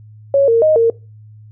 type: tone with pitch steps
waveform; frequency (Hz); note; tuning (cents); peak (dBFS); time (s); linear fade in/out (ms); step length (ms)
sine; 555 / 459.8 / 622 / 459.3; C#5 / A#4 / D#5 / A#4; +2 / -24 / -1 / -26; -8; 0.34-0.9; 2; 140
effects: noise-tail reverb RT60 0.3 s tail -22 dB re dry + added 107 Hz sine -37 dBFS peak until 1.51 s